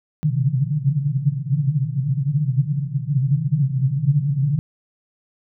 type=band-pass noise; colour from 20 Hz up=white; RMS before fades=-20 dBFS; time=0.23-4.59 s; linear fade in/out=0 ms; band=130 to 150 Hz; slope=96 dB/octave; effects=none